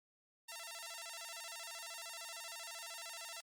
5% pulse tone with vibrato, 784 Hz, G5, in tune, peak -34 dBFS, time 0.48-3.41 s, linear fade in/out 10 ms, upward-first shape square, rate 13 Hz, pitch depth 270 cents each way, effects Opus 32 kbps

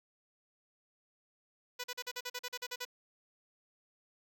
5% pulse tone bursts, 493.9 Hz, B4, in tune, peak -26 dBFS, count 12, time 1.79-2.852 s, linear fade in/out 10 ms, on 50 ms, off 42 ms, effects none

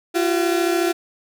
35% pulse tone pair together, 341.7 / 375.6 Hz, F4 / F#4, -38 / +26 cents, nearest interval major second, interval 164 cents, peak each -17 / -21 dBFS, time 0.14-0.93 s, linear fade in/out 20 ms, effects none

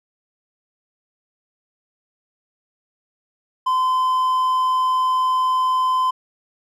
triangle tone, 1026 Hz, C6, 34 cents flat, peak -14 dBFS, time 3.66-6.11 s, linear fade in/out 10 ms, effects none

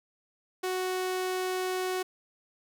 sawtooth tone, 370 Hz, F#4, in tune, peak -25 dBFS, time 0.63-2.03 s, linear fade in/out 10 ms, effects none

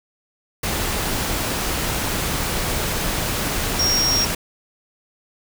sine tone in noise, 5588 Hz, F8, in tune, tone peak -17 dBFS, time 3.79-4.25 s, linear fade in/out 5 ms, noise pink, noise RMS -23 dBFS, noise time 0.63-4.35 s, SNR +3 dB, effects none

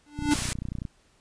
square tone with exponential growth, 293.7 Hz, D4, in tune, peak -18 dBFS, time 0.06-0.34 s, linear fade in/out 5 ms, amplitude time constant 60 ms
click train, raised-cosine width 5 ms, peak -21 dBFS, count 21, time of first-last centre 0.19-0.852 s, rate 30.2 Hz
white noise, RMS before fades -30 dBFS, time 0.31-0.53 s, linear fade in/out 0 ms
effects pink hiss -63 dBFS RMS until 1.2 s + resampled to 22050 Hz

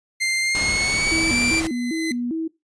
sawtooth tone with pitch glide, 2093 to 2349 Hz, C7 to D7, 0 to 0 cents, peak -16 dBFS, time 0.2-1.61 s, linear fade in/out 20 ms, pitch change +200 cents, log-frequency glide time 0.42-1.41 s
pink noise, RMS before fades -28 dBFS, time 0.55-1.67 s, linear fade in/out 0 ms
sawtooth tone with exponential growth, 2035 Hz, C7, 49 cents flat, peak -21 dBFS, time 0.87-2.12 s, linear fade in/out 2 ms, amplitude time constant 270 ms
sine tone with vibrato, 280 Hz, C#4, 18 cents sharp, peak -22 dBFS, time 1.11-2.48 s, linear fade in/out 10 ms, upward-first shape square, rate 2.5 Hz, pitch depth 250 cents each way
effects noise-tail reverb RT60 0.2 s tail -20 dB re dry + resampled to 22050 Hz

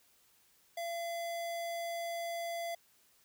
square tone, 680 Hz, F5, 46 cents flat, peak -37 dBFS, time 0.77-2.75 s, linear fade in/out 5 ms, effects white hiss -68 dBFS RMS until 3.24 s

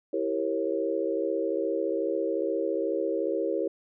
sine chord, E diminished seventh, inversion none, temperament equal with one note detuned, 329.6 / 392 / 466.2 / 543.9 Hz, E4 / G4 / Bb4 / Db5, 0 / 0 / 0 / -33 cents, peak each -31 dBFS, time 0.13-3.68 s, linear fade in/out 5 ms, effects none

